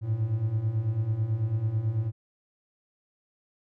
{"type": "beating tone pair", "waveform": "triangle", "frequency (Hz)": [103.83, 112.93], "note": ["G#2", "A2"], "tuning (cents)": [0, 46], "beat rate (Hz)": 9.1, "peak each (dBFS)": [-29, -24], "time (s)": [0.01, 2.12], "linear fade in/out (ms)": 50, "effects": []}